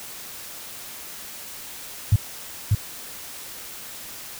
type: tone with echo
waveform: sine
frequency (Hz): 103.83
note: G#2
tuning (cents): 0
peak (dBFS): -11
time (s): 2.12-2.16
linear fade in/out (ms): 5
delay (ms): 590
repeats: 1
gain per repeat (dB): -3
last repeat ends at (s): 2.75
effects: white hiss -38 dBFS RMS until 4.39 s